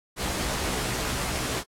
pink noise with comb filter, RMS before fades -29 dBFS, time 0.16-1.64 s, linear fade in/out 50 ms, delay 16 ms, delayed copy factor +0.85, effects low-pass 11000 Hz 12 dB/octave + AAC 64 kbps

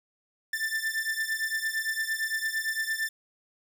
45% pulse beating tone pair, 1771 / 1779.8 Hz, A6 / A6, +11 / +19 cents, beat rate 8.8 Hz, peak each -31 dBFS, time 0.53-3.09 s, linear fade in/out 5 ms, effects none

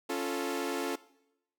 sawtooth chord, Db augmented, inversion none, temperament equal, 277.2 / 349.2 / 440 Hz, Db4 / F4 / A4, 0 / 0 / 0 cents, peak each -32 dBFS, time 0.09-0.96 s, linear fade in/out 10 ms, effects noise-tail reverb RT60 0.8 s tail -19 dB re dry

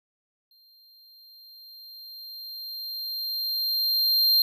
square tone with exponential growth, 4182 Hz, C8, 2 cents flat, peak -17 dBFS, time 0.51-4.42 s, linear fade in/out 2 ms, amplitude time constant 850 ms, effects none

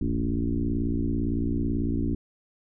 sine tone with frequency modulation, 155.6 Hz, D#3, in tune, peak -23 dBFS, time 0.01-2.15 s, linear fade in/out 5 ms, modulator 58 Hz, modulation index 2.9, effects none

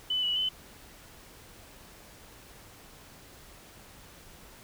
sine tone with pitch steps, 3001 / 2945 / 3032 Hz, F#7 / F#7 / F#7, +24 / -9 / +42 cents, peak -26 dBFS, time 0.1-0.49 s, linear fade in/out 5 ms, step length 130 ms, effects pink hiss -52 dBFS RMS until 4.63 s

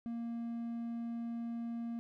triangle tone, 233.1 Hz, A#3, in tune, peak -35 dBFS, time 0.06-1.99 s, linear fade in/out 0 ms, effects none

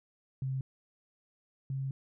sine tone pair in turn, 132.6 / 134.84 Hz, C3 / C#3, +23 / -48 cents, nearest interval unison, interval 29 cents, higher second, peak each -31 / -32 dBFS, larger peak first, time 0.42-0.61 / 1.7-1.91 s, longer second, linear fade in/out 2 ms, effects none

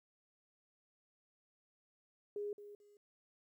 sine tone with echo, 411.9 Hz, G#4, 14 cents flat, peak -38 dBFS, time 2.36-2.53 s, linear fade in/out 2 ms, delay 220 ms, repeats 2, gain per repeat -12 dB, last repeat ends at 2.97 s, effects 13-bit

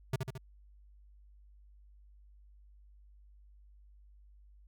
square tone with echo, 130.81 Hz, C3, in tune, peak -29 dBFS, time 0.13-0.16 s, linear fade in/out 5 ms, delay 73 ms, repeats 3, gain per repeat -4 dB, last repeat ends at 0.379 s, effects added 50 Hz sine -56 dBFS peak until 4.67 s

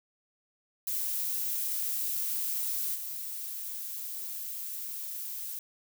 violet noise with level steps, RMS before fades -32 / -38 dBFS, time 0.87-5.59 s, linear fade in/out 2 ms, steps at 2.94 s, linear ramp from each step 20 ms, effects none

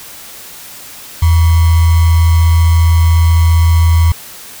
sine tone with sample-and-hold, 82.8 Hz, E2, 8 cents sharp, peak -5 dBFS, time 1.22-4.12 s, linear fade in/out 5 ms, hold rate 1050 Hz, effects white hiss -32 dBFS RMS until 4.6 s

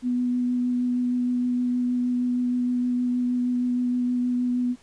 sine tone with vibrato, 246.9 Hz, B3, in tune, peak -21 dBFS, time 0.02-4.76 s, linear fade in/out 50 ms, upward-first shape sine, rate 6.4 Hz, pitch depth 10 cents each way, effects pink hiss -56 dBFS RMS until 4.82 s + resampled to 22050 Hz

